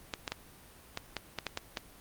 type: clicks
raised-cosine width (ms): 0.2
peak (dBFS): -16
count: 9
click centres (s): 0.138 / 0.278 / 0.32 / 0.974 / 1.167 / 1.387 / 1.467 / 1.574 / 1.772
effects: pink hiss -55 dBFS RMS until 2 s + Opus 32 kbps